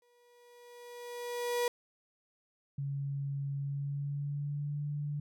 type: tone with exponential growth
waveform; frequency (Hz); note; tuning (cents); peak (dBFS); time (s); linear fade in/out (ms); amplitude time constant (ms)
35% pulse; 483; B4; -39; -26; 0.02-1.68; 2; 360
type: tone with pitch glide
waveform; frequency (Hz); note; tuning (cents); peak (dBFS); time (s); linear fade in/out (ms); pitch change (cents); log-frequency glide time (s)
sine; 139.8 to 146.33; C#3 to D3; +15 to -6; -33; 2.78-5.2; 5; +79; 3.57-4.83
effects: none